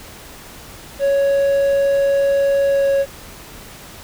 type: tone with pitch glide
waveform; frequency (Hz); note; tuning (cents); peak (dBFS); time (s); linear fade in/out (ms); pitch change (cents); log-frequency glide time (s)
triangle; 556 to 552.2; C#5 to C#5; +5 to -7; -11; 0.99-3.06; 50; -12; 2.64-2.91
effects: pink hiss -38 dBFS RMS until 4.03 s